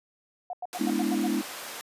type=tone bursts; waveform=sine; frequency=720 Hz; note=F#5; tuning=47 cents flat; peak=-31 dBFS; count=7; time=0.5-1.27 s; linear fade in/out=2 ms; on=32 ms; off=91 ms
type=high-pass noise; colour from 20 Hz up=pink; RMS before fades=-39 dBFS; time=0.73-1.81 s; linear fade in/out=0 ms; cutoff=540 Hz; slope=12 dB/octave
type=chord; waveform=sine; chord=E dominant seventh; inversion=first; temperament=equal with one note detuned; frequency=209.9 / 246.9 / 293.7 / 329.6 Hz; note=G#3 / B3 / D4 / E4; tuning=+19 / 0 / 0 / 0 cents; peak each=-30 dBFS; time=0.79-1.42 s; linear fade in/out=20 ms
effects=resampled to 32000 Hz